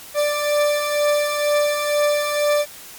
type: beating tone pair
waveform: 40% pulse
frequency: 587.3 / 589.4 Hz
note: D5 / D5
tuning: 0 / +6 cents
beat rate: 2.1 Hz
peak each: -23 / -17 dBFS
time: 0.14-2.66 s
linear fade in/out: 50 ms
effects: white hiss -39 dBFS RMS until 2.98 s + MP3 96 kbps